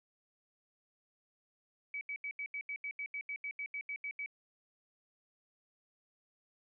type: tone bursts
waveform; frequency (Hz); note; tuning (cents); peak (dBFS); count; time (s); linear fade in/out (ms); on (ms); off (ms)
sine; 2281; C#7; +49; -37; 16; 1.94-4.261; 2; 71; 79
effects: none